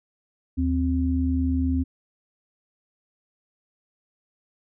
sine tone pair together, 77.71 / 261.6 Hz, D#2 / C4, -2 / 0 cents, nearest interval octave + major sixth, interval 2102 cents, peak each -23 dBFS, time 0.57-1.84 s, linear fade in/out 20 ms, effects none

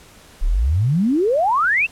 sine exponential sweep, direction up, 30.39 to 2791 Hz, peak -14 dBFS, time 0.41-1.87 s, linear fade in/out 20 ms, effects pink hiss -46 dBFS RMS until 1.91 s + low-pass 12000 Hz 12 dB/octave

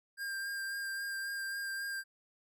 square tone with vibrato, 1598 Hz, G6, 33 cents sharp, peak -37 dBFS, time 0.17-2.04 s, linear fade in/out 50 ms, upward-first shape sine, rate 3.7 Hz, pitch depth 17 cents each way, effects none

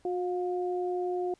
sine tone pair together, 361.2 / 711 Hz, F#4 / F5, -42 / +31 cents, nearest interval octave, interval 1173 cents, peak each -29 / -35 dBFS, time 0.05-1.34 s, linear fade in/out 2 ms, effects pink hiss -66 dBFS RMS until 1.39 s + resampled to 22050 Hz

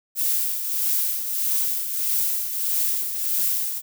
violet noise with tremolo, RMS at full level -21 dBFS, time 0.15-3.82 s, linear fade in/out 50 ms, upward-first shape triangle, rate 1.6 Hz, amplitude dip 60%, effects none

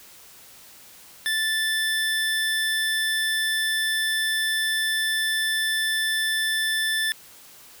25% pulse tone, 1760 Hz, A6, in tune, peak -18 dBFS, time 1.26-7.12 s, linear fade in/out 0 ms, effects white hiss -48 dBFS RMS until 7.8 s

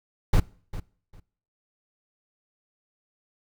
brown noise with echo, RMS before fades -17 dBFS, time 0.33-0.4 s, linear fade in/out 5 ms, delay 400 ms, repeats 2, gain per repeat -15 dB, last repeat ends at 1.2 s, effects noise-tail reverb RT60 0.5 s tail -22 dB re dry

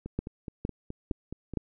two click trains, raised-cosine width 3 ms, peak -24 / -16 dBFS, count 8 / 4, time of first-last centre 0.06-1.537 / 0.19-1.572 s, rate 4.74 / 2.17 Hz, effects none

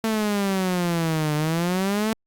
sawtooth exponential two-way sweep, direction down then up, 224.6 to 149 to 224.6 Hz, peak -17 dBFS, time 0.04-2.13 s, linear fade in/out 0 ms, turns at 1.35 s, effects Opus 48 kbps

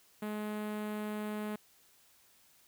sawtooth tone with notch filter, 211.4 Hz, G#3, 31 cents sharp, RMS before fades -38 dBFS, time 0.22-1.56 s, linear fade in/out 5 ms, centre 5500 Hz, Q 0.62, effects white hiss -65 dBFS RMS until 2.67 s

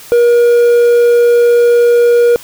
triangle tone, 476.6 Hz, A#4, 38 cents sharp, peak -3 dBFS, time 0.12-2.36 s, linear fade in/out 0 ms, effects white hiss -34 dBFS RMS until 2.43 s

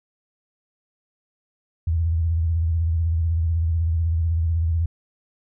sine tone with vibrato, 82.41 Hz, E2, in tune, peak -18 dBFS, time 1.87-4.86 s, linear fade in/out 5 ms, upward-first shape square, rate 16 Hz, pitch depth 62 cents each way, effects none

